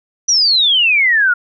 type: exponential sweep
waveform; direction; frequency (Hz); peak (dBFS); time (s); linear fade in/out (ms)
sine; down; 5960 to 1396.9; -9; 0.28-1.34; 10
effects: none